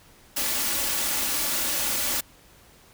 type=noise with comb filter; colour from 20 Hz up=white; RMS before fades=-26 dBFS; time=0.36-2.21 s; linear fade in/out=10 ms; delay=3.5 ms; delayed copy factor=+0.55; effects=pink hiss -54 dBFS RMS until 2.93 s